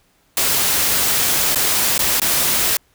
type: noise with dropouts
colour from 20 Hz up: white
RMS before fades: -17 dBFS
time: 0.37-2.77 s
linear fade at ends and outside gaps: 2 ms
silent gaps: 1.548-1.557 / 1.98-1.991 / 2.199-2.217 s
effects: pink hiss -59 dBFS RMS until 2.94 s